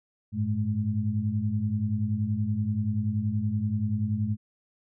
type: tone cluster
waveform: sine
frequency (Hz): 100 / 110.5 / 212.6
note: G2 / A2 / G#3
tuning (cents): +35 / +8 / +41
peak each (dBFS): -29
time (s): 0.32-4.37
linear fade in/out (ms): 50
effects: none